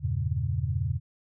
sine chord, E diminished seventh, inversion none, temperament equal, 82.41 / 98 / 116.54 / 138.59 Hz, E2 / G2 / Bb2 / Db3, 0 / 0 / 0 / 0 cents, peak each -31 dBFS, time 0-1 s, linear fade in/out 50 ms, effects none

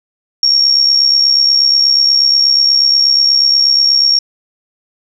sine tone with amplitude modulation, 5540 Hz, F8, 15 cents flat, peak -4 dBFS, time 0.43-4.19 s, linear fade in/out 2 ms, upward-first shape sine, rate 68.3 Hz, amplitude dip 65%, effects 7-bit

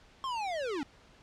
square linear sweep, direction down, 1091 to 261.6 Hz, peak -33 dBFS, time 0.24-0.83 s, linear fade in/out 0 ms, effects pink hiss -59 dBFS RMS until 1.22 s + low-pass 5000 Hz 12 dB/octave

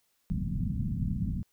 white low-pass noise, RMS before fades -31 dBFS, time 0.3-1.43 s, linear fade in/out 0 ms, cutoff 220 Hz, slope 48 dB/octave, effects white hiss -73 dBFS RMS until 1.52 s

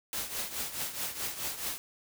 white noise with tremolo, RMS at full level -33 dBFS, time 0.13-1.78 s, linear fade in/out 0 ms, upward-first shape triangle, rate 4.7 Hz, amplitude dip 75%, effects none

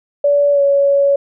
sine tone with pitch glide, 574 to 560.9 Hz, D5 to C#5, -40 to +20 cents, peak -9 dBFS, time 0.24-1.16 s, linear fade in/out 5 ms, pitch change -40 cents, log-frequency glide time 0.52-0.61 s, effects none

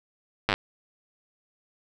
slowing click train, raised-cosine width 0.3 ms, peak -6 dBFS, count 6, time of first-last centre 0.49-0.54 s, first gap 9 ms, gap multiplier 1.05, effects none

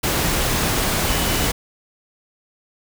sine tone in noise, 2960 Hz, F#7, in tune, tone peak -31 dBFS, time 1.07-1.47 s, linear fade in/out 10 ms, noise pink, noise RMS -20 dBFS, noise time 0.03-1.52 s, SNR -14 dB, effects none

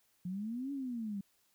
sine exponential two-way sweep, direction up then down, 174.61 to 285 to 193.2 Hz, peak -36 dBFS, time 0.25-1.21 s, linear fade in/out 5 ms, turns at 0.72 s, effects white hiss -73 dBFS RMS until 1.54 s

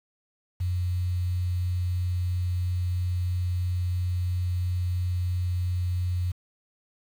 sine tone with quantisation, 89.7 Hz, F2, 47 cents sharp, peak -24 dBFS, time 0.6-6.32 s, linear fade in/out 10 ms, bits 8, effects none

